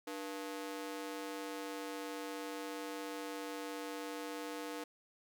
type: ring-modulated tone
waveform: sawtooth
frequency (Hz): 391.6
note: G4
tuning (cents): -2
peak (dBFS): -34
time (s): 0.07-4.84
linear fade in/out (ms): 5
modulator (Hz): 91.5
effects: none